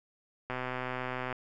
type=click train; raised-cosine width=0.5 ms; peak=-20 dBFS; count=106; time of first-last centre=0.5-1.327 s; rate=127 Hz; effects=none